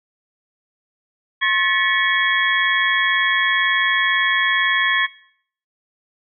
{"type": "tone cluster", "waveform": "sine", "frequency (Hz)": [1072, 1741, 1923, 2220, 3306], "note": ["C6", "A6", "B6", "C#7", "G#7"], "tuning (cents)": [42, -19, -47, 2, -9], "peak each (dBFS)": [-23, -19, -21, -24, -23], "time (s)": [1.41, 5.07], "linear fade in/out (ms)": 20, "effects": ["noise-tail reverb RT60 0.6 s tail -19 dB re dry"]}